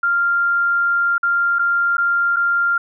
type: tone with dropouts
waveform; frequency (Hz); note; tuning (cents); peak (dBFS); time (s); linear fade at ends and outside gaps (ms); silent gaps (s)
sine; 1393; F6; -5; -14; 0.03-2.78; 5; 1.181-1.23 / 1.587-1.592 / 1.97-1.98 / 2.362-2.366
effects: none